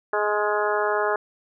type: harmonic tone with a mistuned harmonic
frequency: 209.5 Hz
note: G#3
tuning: 15 cents sharp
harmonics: 2 / 3 / 4 / 5 / 6 / 7 / 8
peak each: -25 / -27 / -28 / -29 / -30 / -30 / -31 dBFS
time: 0.13-1.16 s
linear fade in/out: 2 ms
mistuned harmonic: 7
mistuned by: -32 cents
effects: none